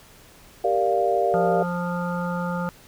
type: chord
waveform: sine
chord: G minor seventh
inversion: none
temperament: equal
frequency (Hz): 392 / 466.2 / 587.3 / 698.5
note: G4 / Bb4 / D5 / F5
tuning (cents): 0 / 0 / 0 / 0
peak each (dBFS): -25 / -25 / -25 / -22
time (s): 0.64-1.63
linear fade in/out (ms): 5
type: harmonic tone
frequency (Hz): 175.6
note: F3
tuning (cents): +10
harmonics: 1 / 3 / 5 / 7 / 8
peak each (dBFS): -26 / -31 / -33 / -34 / -35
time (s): 1.34-2.69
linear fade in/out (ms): 0
effects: pink hiss -50 dBFS RMS until 2.87 s